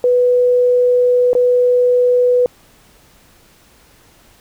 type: tone with dropouts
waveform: sine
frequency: 493.9 Hz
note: B4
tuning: in tune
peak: -9 dBFS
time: 0.04-2.46 s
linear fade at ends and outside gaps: 1 ms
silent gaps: 1.332-1.351 s
effects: pink hiss -49 dBFS RMS until 4.4 s